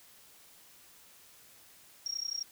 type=tone with amplitude modulation; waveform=sine; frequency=5588 Hz; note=F8; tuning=in tune; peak=-30 dBFS; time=2.06-2.43 s; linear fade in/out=2 ms; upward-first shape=sine; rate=31.5 Hz; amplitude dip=95%; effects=white hiss -58 dBFS RMS until 2.51 s